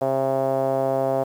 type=tone with low-pass filter; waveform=5% pulse; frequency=134 Hz; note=C3; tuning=42 cents sharp; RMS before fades=-22 dBFS; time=0.01-1.24 s; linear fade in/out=10 ms; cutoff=630 Hz; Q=3.8; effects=8-bit